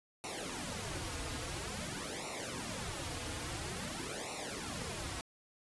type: noise with flanger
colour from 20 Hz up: pink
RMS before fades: -41 dBFS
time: 0.24-5.21 s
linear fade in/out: 0 ms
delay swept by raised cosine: 0.61 to 5.31 ms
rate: 0.49 Hz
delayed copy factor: -0.95
effects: resampled to 24000 Hz